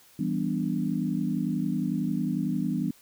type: chord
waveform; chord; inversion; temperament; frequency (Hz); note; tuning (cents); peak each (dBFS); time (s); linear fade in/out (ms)
sine; E minor seventh; none; equal; 164.81 / 196 / 246.9 / 293.7; E3 / G3 / B3 / D4; 0 / 0 / 0 / 0; -31 / -30 / -30 / -32; 0.19-2.91; 5
effects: white hiss -57 dBFS RMS until 3.01 s